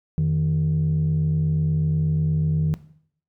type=tone pair together; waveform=sine; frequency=87.31 / 155.57 Hz; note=F2 / D#3; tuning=0 / 0 cents; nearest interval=minor seventh; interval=1000 cents; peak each=-24 / -17 dBFS; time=0.18-2.74 s; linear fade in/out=0 ms; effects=noise-tail reverb RT60 0.6 s tail -17 dB re dry + tanh soft clip ceiling -15 dBFS